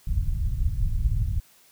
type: low-pass noise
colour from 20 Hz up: pink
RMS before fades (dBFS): -24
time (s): 0.07-1.4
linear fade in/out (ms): 10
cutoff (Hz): 110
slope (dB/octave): 24
effects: white hiss -57 dBFS RMS until 1.71 s